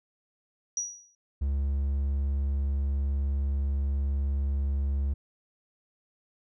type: tone with exponential decay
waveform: sine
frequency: 5800 Hz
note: F#8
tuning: 35 cents flat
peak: -25 dBFS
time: 0.77-1.15 s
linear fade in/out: 2 ms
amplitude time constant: 81 ms
type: tone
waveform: triangle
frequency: 69.5 Hz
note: C#2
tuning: 5 cents sharp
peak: -23 dBFS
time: 1.41-5.14 s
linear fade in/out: 10 ms
effects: none